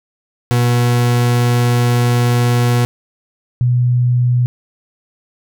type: tone pair in turn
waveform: 40% pulse / sine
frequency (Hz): 121.1 / 123.15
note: B2 / B2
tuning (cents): -34 / -5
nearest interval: unison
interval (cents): 29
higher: second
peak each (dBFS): -10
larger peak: neither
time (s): 0.51-2.85 / 3.61-4.46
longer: first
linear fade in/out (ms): 0
effects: none